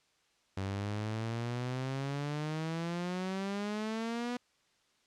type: exponential sweep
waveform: sawtooth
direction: up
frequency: 95.2 to 246.9 Hz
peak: -30 dBFS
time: 0.57-4.37 s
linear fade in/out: 5 ms
effects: white hiss -71 dBFS RMS until 5.06 s + low-pass 6000 Hz 12 dB/octave